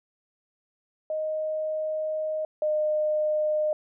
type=tone pair in turn; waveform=sine; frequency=622.3 / 610.6 Hz; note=D#5 / D#5; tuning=0 / -33 cents; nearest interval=unison; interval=33 cents; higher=first; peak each=-26 / -22 dBFS; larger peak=second; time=1.1-2.45 / 2.62-3.73 s; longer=first; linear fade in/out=2 ms; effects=none